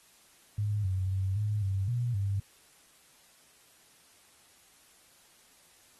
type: tone with pitch steps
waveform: sine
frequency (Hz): 104 / 94 / 95.6 / 105 / 96.9 / 120.7 / 99.1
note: G#2 / F#2 / G2 / G#2 / G2 / B2 / G2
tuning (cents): +3 / +28 / -43 / +19 / -20 / -39 / +19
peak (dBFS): -27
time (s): 0.58-2.4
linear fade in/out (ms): 5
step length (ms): 260
effects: white hiss -61 dBFS RMS until 5.99 s + AAC 32 kbps